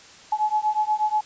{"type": "beating tone pair", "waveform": "sine", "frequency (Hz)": [849, 857.3], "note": ["G#5", "A5"], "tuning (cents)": [38, -45], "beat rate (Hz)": 8.3, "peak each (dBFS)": -23, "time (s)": [0.32, 1.21], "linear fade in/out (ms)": 5, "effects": ["white hiss -47 dBFS RMS until 1.25 s", "resampled to 16000 Hz"]}